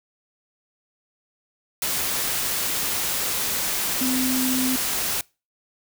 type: tone in noise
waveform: sine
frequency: 257.2 Hz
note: C4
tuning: 30 cents flat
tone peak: -22 dBFS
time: 4.01-4.76 s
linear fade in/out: 2 ms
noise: white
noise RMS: -25 dBFS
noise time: 1.82-5.21 s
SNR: 0 dB
effects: noise-tail reverb RT60 0.3 s tail -25 dB re dry